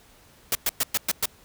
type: noise bursts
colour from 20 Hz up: white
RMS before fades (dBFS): -23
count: 6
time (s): 0.52-1.256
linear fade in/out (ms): 2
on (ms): 31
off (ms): 110
effects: pink hiss -55 dBFS RMS until 1.44 s